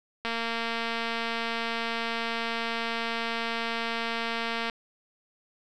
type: click train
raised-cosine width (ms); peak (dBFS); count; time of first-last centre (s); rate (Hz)
0.3; -15; 1024; 0.25-4.698; 230
effects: none